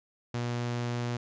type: tone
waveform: sawtooth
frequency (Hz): 120.4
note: B2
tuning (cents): -44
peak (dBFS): -26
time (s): 0.34-1.17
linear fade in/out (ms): 5
effects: resampled to 16000 Hz